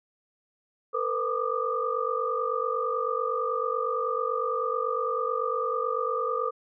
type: tone cluster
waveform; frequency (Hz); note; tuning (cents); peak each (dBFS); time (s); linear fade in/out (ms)
sine; 456.8 / 504 / 1177 / 1226; A#4 / B4 / D6 / D#6; -35 / +35 / +3 / -26; -31; 0.93-6.51; 20
effects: none